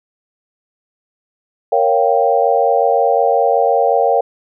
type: chord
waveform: sine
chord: G half-diminished seventh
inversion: first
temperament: equal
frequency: 466.2 / 554.4 / 698.5 / 784 Hz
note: Bb4 / Db5 / F5 / G5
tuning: 0 / 0 / 0 / 0 cents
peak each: -16 dBFS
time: 1.72-4.21 s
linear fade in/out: 5 ms
effects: none